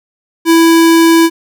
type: tone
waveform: square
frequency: 330.4 Hz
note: E4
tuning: 4 cents sharp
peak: -5 dBFS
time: 0.45-1.3 s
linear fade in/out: 50 ms
effects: none